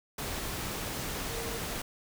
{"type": "tone in noise", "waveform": "sine", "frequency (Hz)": 460.8, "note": "A#4", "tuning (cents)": -20, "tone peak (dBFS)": -40, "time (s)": [1.3, 1.58], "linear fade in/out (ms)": 5, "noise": "pink", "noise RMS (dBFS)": -36, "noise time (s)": [0.18, 1.82], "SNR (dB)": -7, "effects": []}